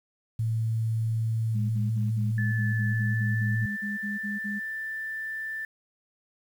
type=tone; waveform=sine; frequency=112.3 Hz; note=A2; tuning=36 cents sharp; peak=-24 dBFS; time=0.39-3.66 s; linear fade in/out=5 ms
type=tone bursts; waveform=sine; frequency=205.9 Hz; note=G#3; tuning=15 cents flat; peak=-31 dBFS; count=15; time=1.54-4.598 s; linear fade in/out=20 ms; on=160 ms; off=47 ms
type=tone with pitch glide; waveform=sine; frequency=1740 to 1769.4 Hz; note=A6 to A6; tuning=-20 to +9 cents; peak=-31 dBFS; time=2.38-5.65 s; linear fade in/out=2 ms; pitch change=+29 cents; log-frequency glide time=2.86-3.77 s
effects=9-bit